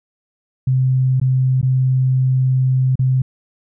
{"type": "tone with dropouts", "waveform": "sine", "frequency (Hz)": 129.9, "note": "C3", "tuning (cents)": -12, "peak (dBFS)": -12, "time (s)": [0.67, 3.22], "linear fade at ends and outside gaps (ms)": 5, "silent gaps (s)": [[1.2, 1.214], [1.614, 1.628], [2.956, 2.992]], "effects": []}